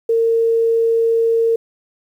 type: tone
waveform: sine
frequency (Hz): 457.1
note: A#4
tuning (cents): -34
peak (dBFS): -12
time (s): 0.09-1.56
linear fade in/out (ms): 5
effects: 8-bit